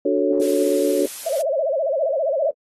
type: chord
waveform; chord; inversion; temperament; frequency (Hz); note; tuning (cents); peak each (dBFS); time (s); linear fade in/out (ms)
sine; D major seventh; none; equal; 293.7 / 370 / 440 / 554.4; D4 / F#4 / A4 / C#5; 0 / 0 / 0 / 0; -22; 0.05-1.06; 5
type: noise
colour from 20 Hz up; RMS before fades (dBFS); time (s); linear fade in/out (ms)
blue; -31; 0.41-1.42; 10
type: tone with vibrato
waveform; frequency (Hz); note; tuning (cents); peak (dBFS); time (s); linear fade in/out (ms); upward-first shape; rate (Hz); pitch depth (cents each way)
sine; 593; D5; +17; -18; 1.26-2.51; 5; sine; 15; 210
effects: AAC 32 kbps